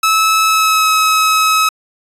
sawtooth tone with pitch glide, 1300 to 1282.8 Hz, E6 to E6, -24 to -48 cents, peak -6 dBFS, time 0.03-1.69 s, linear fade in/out 5 ms, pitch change -24 cents, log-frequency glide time 0.46-0.88 s, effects resampled to 32000 Hz

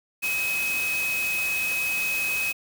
sine tone in noise, 2545 Hz, D#7, 39 cents sharp, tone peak -24 dBFS, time 0.22-2.53 s, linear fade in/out 20 ms, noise white, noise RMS -33 dBFS, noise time 0.22-2.53 s, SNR +6 dB, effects none

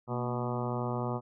harmonic tone with a mistuned harmonic, 122.9 Hz, B2, 8 cents flat, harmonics 1 / 2 / 3 / 4 / 5 / 6 / 7 / 8 / 9 / 10, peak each -34 / -37 / -39 / -40 / -41 / -42 / -42 / -43 / -44 / -44 dBFS, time 0.07-1.21 s, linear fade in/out 50 ms, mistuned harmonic 2, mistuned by -67 cents, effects none

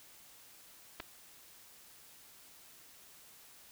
clicks, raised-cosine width 0.3 ms, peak -26 dBFS, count 2, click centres 1 / 1.003 s, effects white hiss -58 dBFS RMS until 3.71 s

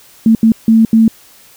sine tone bursts at uneven times, 223.9 Hz, A3, 30 cents sharp, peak -4 dBFS, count 4, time 0.26-0.35 / 0.43-0.52 / 0.68-0.85 / 0.93-1.08 s, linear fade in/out 2 ms, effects white hiss -43 dBFS RMS until 1.56 s

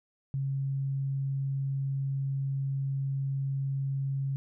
sine tone, 136.6 Hz, C#3, 25 cents flat, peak -28 dBFS, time 0.34-4.36 s, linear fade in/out 0 ms, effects none

